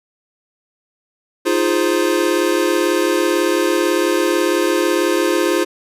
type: chord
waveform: square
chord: F minor seventh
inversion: third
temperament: equal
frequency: 311.1 / 349.2 / 415.3 / 523.3 Hz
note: Eb4 / F4 / Ab4 / C5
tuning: 0 / 0 / 0 / 0 cents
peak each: -22 / -18 / -22 / -22 dBFS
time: 1.45-5.65 s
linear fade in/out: 20 ms
effects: resampled to 32000 Hz